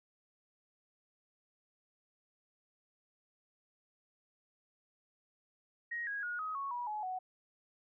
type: tone with pitch steps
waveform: sine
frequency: 1882 / 1647.9 / 1442.9 / 1263.4 / 1106.2 / 968.6 / 848.1 / 742.6 Hz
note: A#6 / G#6 / F#6 / D#6 / C#6 / B5 / G#5 / F#5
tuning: +16 / -14 / -44 / +26 / -4 / -34 / +36 / +6 cents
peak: -36 dBFS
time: 5.91-7.19 s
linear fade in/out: 10 ms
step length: 160 ms
effects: none